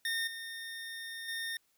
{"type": "tone with level steps", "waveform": "25% pulse", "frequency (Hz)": 1828, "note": "A#6", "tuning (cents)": -34, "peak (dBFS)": [-28, -37, -32], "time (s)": [0.05, 1.57], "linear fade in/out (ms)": 2, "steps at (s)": [0.27, 1.28], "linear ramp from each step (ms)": 5, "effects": ["white hiss -73 dBFS RMS until 1.77 s"]}